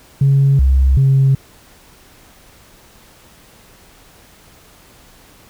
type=tone with pitch steps; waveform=sine; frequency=137.9 / 66.5 / 135.2 Hz; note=C#3 / C2 / C#3; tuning=-9 / +29 / -43 cents; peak=-7 dBFS; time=0.21-1.35 s; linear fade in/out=5 ms; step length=380 ms; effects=tanh soft clip ceiling -5 dBFS + pink hiss -46 dBFS RMS until 5.49 s